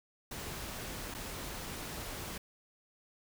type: noise with dropouts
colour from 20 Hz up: pink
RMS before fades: -42 dBFS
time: 0.31-2.38 s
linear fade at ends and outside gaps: 5 ms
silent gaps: 1.142-1.147 s
effects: none